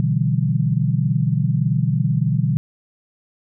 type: chord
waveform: sine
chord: E minor seventh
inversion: second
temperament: equal with one note detuned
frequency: 123.47 / 146.83 / 164.81 / 193.19 Hz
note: B2 / D3 / E3 / G3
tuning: 0 / 0 / 0 / -25 cents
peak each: -20 / -20 / -22 / -25 dBFS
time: 0-2.57 s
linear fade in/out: 0 ms
effects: none